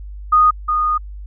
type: tone pair in turn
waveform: sine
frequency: 1238 / 1230.9 Hz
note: D#6 / D#6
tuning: -9 / -19 cents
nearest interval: unison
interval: 10 cents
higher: first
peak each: -8 / -14 dBFS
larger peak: first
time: 0.32-0.51 / 0.68-0.98 s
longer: second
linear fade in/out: 10 ms
effects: added 50 Hz sine -29 dBFS peak until 1.26 s